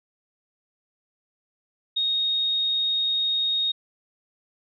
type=tone; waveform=sine; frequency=3729 Hz; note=A#7; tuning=in tune; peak=-21 dBFS; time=1.96-3.72 s; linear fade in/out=10 ms; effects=none